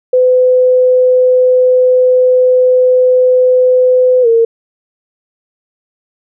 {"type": "tone with pitch glide", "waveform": "sine", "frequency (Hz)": [506, 458.7], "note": ["B4", "A#4"], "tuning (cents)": [42, -28], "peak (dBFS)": -5, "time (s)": [0.13, 4.45], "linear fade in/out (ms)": 5, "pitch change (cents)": -170, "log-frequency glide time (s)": [4.22, 4.27], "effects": []}